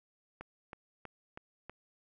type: click train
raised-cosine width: 0.5 ms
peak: -29 dBFS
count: 5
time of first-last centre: 0.41-1.696 s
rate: 3.11 Hz
effects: none